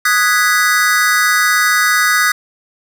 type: chord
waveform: square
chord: G# minor seventh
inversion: second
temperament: equal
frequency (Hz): 1244.5 / 1480 / 1661.2 / 1975.5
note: D#6 / F#6 / G#6 / B6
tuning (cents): 0 / 0 / 0 / 0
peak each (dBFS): -17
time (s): 0.05-2.32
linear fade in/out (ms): 5
effects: none